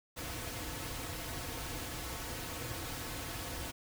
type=noise with comb filter; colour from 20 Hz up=pink; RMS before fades=-41 dBFS; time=0.16-3.72 s; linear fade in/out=20 ms; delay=5 ms; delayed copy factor=-0.65; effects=none